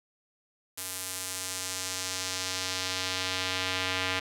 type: tone with band-pass filter sweep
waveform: square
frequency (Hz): 92.9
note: F#2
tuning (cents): +7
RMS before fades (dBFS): -33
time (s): 0.77-4.2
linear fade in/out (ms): 10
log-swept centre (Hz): 11000 to 2700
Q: 1.1
effects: 9-bit